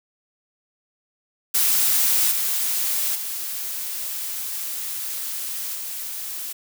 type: noise with level steps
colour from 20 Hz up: blue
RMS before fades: -19 / -23 / -29 / -31 dBFS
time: 1.54-6.53 s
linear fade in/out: 10 ms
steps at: 2.31 / 3.15 / 5.75 s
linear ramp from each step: 5 ms
effects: none